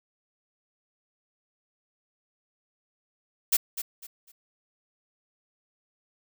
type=noise with echo; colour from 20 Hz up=blue; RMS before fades=-21 dBFS; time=3.52-3.57 s; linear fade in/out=10 ms; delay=250 ms; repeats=3; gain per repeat=-11 dB; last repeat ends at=4.32 s; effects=none